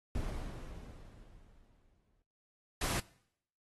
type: noise with exponential decay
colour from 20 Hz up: brown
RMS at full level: -35 dBFS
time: 0.15-2.22 s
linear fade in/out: 1 ms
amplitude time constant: 450 ms
type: noise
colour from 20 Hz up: pink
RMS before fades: -35 dBFS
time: 2.81-3 s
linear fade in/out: 5 ms
effects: noise-tail reverb RT60 0.7 s tail -22 dB re dry + AAC 32 kbps